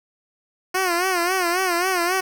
10% pulse tone with vibrato, 360 Hz, F#4, 47 cents flat, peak -11 dBFS, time 0.74-2.21 s, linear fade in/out 10 ms, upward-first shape sine, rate 3.7 Hz, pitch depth 100 cents each way, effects 7-bit

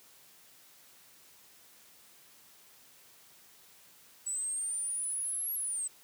sine exponential two-way sweep, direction up then down, 7840 to 11480 to 7910 Hz, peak -32 dBFS, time 4.26-5.88 s, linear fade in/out 10 ms, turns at 5.54 s, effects white hiss -59 dBFS RMS until 6.03 s + high-pass 80 Hz 12 dB/octave

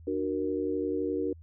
sine chord, D augmented, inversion none, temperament equal with one note detuned, 298.3 / 370 / 466.2 Hz, D4 / F#4 / A#4, +27 / 0 / 0 cents, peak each -32 dBFS, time 0.07-1.33 s, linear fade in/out 5 ms, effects added 82 Hz sine -47 dBFS peak until 1.42 s

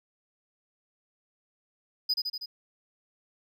triangle tone with echo, 4978 Hz, D#8, in tune, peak -22 dBFS, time 2.09-2.14 s, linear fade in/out 10 ms, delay 80 ms, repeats 4, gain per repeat -3 dB, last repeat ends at 2.46 s, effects none

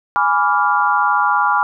sine chord, G# diminished seventh, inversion none, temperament equal with one note detuned, 830.6 / 987.8 / 1163.2 / 1396.9 Hz, G#5 / B5 / D6 / F6, 0 / 0 / -17 / 0 cents, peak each -18 dBFS, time 0.16-1.63 s, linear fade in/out 0 ms, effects none

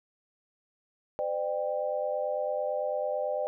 sine tone cluster, 510 / 599 / 788 Hz, C5 / D5 / G5, -44 / +34 / +9 cents, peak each -33 / -30 / -36 dBFS, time 1.19-3.47 s, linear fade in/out 0 ms, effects none

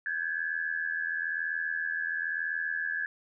sine tone cluster, 1540 / 1627 / 1708 Hz, G6 / G#6 / G#6, -31 / -36 / +48 cents, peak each -38 / -34 / -32 dBFS, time 0.06-3.06 s, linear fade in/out 2 ms, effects none

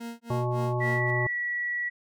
40% pulse tone with tremolo, 233.1 Hz, A#3, in tune, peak -33 dBFS, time 0-1.11 s, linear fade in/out 10 ms, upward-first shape sine, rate 3.6 Hz, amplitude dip 100%
harmonic tone, 122.5 Hz, B2, 14 cents flat, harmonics 1 / 3 / 5 / 7 / 9, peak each -27 / -32 / -34 / -35 / -37 dBFS, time 0.3-1.27 s, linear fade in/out 5 ms
sine tone with pitch glide, 1954 to 1937.1 Hz, B6 to B6, -19 to -34 cents, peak -27 dBFS, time 0.8-1.9 s, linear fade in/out 20 ms, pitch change -15 cents, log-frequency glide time 1.25-1.35 s
effects none

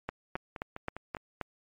two click trains, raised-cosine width 0.5 ms, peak -18 / -24 dBFS, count 6 / 5, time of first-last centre 0.09-1.413 / 0.36-1.168 s, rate 3.78 / 4.95 Hz, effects MP3 64 kbps

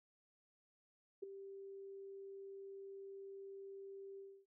sine tone with ADSR envelope, 392 Hz, G4, in tune, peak -39 dBFS, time 1.22-4.46 s, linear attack 13 ms, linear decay 8 ms, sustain -10 dB, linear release 280 ms, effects none

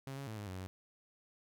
sawtooth tone with pitch steps, 135.4 / 138.6 / 109.5 / 103.5 / 92.9 / 93.4 Hz, C#3 / C#3 / A2 / G#2 / F#2 / F#2, -40 / 0 / -8 / -5 / +7 / +17 cents, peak -38 dBFS, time 0.07-0.67 s, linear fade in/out 0 ms, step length 100 ms, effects none

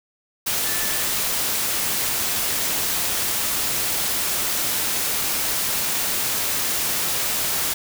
sine tone in noise, 1753 Hz, A6, 7 cents flat, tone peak -34 dBFS, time 0.64-1.04 s, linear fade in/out 10 ms, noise white, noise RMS -23 dBFS, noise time 0.46-7.74 s, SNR -14 dB, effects none

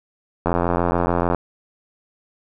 click train, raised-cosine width 1 ms, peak -5 dBFS, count 78, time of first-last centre 0.46-1.347 s, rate 86.8 Hz, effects none

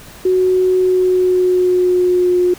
sine tone with pitch glide, 370 to 358.4 Hz, F#4 to F4, 0 to +45 cents, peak -10 dBFS, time 0.25-2.54 s, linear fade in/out 5 ms, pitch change -55 cents, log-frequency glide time 0.77-2.39 s, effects pink hiss -38 dBFS RMS until 2.58 s

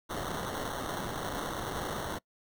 white noise with sample-and-hold, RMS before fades -36 dBFS, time 0.09-2.19 s, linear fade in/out 20 ms, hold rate 2450 Hz, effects noise-tail reverb RT60 0.1 s tail -24 dB re dry

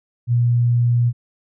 sine tone, 120 Hz, B2, 49 cents flat, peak -13 dBFS, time 0.27-1.13 s, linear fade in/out 50 ms, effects none

